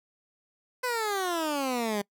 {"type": "exponential sweep", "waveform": "15% pulse", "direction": "down", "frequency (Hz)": [511, 199.3], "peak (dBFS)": -21, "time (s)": [0.83, 2.02], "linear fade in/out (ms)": 10, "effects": ["noise-tail reverb RT60 0.1 s tail -24 dB re dry"]}